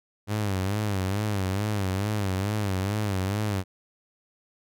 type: tone with vibrato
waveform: sawtooth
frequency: 100 Hz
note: G2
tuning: 35 cents sharp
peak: -21 dBFS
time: 0.27-3.64 s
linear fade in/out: 50 ms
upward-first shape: sine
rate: 2.3 Hz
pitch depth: 120 cents each way
effects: none